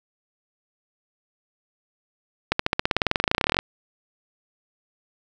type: accelerating click train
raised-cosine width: 0.3 ms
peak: -3 dBFS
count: 26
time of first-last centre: 2.52-3.589 s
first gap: 74 ms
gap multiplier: 0.95
effects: none